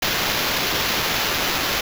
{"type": "noise with sample-and-hold", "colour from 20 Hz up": "violet", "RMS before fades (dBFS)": -22, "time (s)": [0.02, 1.81], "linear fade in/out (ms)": 5, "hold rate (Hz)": 8820, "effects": []}